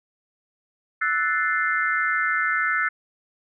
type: chord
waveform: sine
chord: F# half-diminished seventh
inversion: third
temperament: equal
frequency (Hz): 1318.5 / 1480 / 1760 / 2093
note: E6 / F#6 / A6 / C7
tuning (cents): 0 / 0 / 0 / 0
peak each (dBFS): -26 / -25 / -25 / -27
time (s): 1.01-2.89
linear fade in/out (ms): 10
effects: none